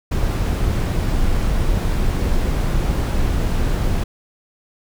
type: noise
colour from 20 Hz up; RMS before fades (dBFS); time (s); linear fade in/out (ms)
brown; -18; 0.11-4.04; 10
effects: none